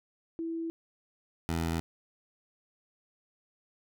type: tone pair in turn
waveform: sine / 15% pulse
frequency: 329.6 / 82.64 Hz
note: E4 / E2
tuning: 0 / +5 cents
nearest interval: 2 octaves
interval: 2395 cents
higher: first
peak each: -32 / -23 dBFS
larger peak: second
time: 0.39-0.7 / 1.49-1.8 s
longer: neither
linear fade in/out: 0 ms
effects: none